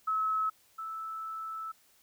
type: tone pair in turn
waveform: sine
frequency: 1292 / 1313.8 Hz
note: E6 / E6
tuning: -35 / -6 cents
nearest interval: unison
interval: 29 cents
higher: second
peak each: -27 / -36 dBFS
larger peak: first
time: 0.07-0.5 / 0.78-1.72 s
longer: second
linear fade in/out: 10 ms
effects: white hiss -65 dBFS RMS until 2.02 s